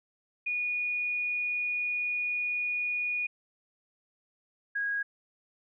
sine tone pair in turn, 2454 / 1644 Hz, D#7 / G#6, -25 / -18 cents, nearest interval perfect fifth, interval 693 cents, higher first, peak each -28 dBFS, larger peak neither, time 0.46-3.27 / 4.75-5.03 s, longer first, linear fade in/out 10 ms, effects none

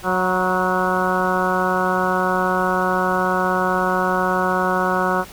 harmonic tone with a mistuned harmonic, 183.8 Hz, F#3, 11 cents flat, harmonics 1 / 2 / 3 / 4 / 5 / 6 / 7 / 8, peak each -25 / -25 / -25 / -25 / -25 / -25 / -25 / -25 dBFS, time 0.03-5.25 s, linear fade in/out 50 ms, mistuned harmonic 5, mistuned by +36 cents, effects pink hiss -40 dBFS RMS until 5.32 s

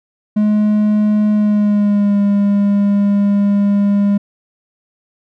triangle tone with pitch glide, 210.8 to 202.1 Hz, G#3 to G#3, +26 to -47 cents, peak -8 dBFS, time 0.36-4.18 s, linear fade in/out 10 ms, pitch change -73 cents, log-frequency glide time 1.32-2.2 s, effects none

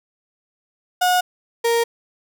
35% pulse tone pair in turn, 725 / 465.9 Hz, F#5 / A#4, -35 / -1 cents, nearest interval minor sixth, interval 766 cents, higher first, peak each -13 / -14 dBFS, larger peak first, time 1.01-1.21 / 1.64-1.84 s, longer neither, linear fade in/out 10 ms, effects none

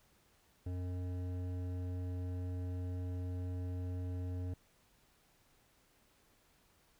sine tone with hard clipping, 90.2 Hz, F#2, 44 cents flat, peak -39 dBFS, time 0.66-4.54 s, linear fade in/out 5 ms, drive 12 dB, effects pink hiss -70 dBFS RMS until 6.99 s

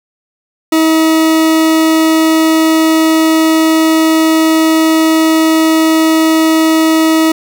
40% pulse tone, 319.8 Hz, D#4, 48 cents sharp, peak -6 dBFS, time 0.72-7.32 s, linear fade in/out 5 ms, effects none

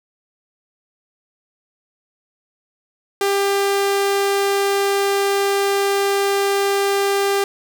sawtooth tone, 397.6 Hz, G4, 25 cents sharp, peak -12 dBFS, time 3.21-7.44 s, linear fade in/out 2 ms, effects none

